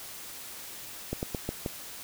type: slowing click train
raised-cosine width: 2 ms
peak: -17 dBFS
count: 5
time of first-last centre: 1.13-1.661 s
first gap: 99 ms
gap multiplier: 1.2
effects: white hiss -43 dBFS RMS until 2.03 s